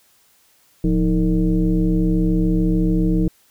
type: tone with frequency modulation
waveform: sine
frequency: 174.61 Hz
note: F3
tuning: in tune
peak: -14 dBFS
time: 0.84-3.28 s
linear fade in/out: 2 ms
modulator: 141 Hz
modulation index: 1.3
effects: white hiss -57 dBFS RMS until 3.5 s